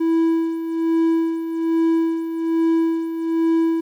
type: tone with tremolo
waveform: triangle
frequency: 328.4 Hz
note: E4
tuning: 6 cents flat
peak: -12 dBFS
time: 0-3.81 s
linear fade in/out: 10 ms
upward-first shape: sine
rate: 1.2 Hz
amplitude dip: 65%
effects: 9-bit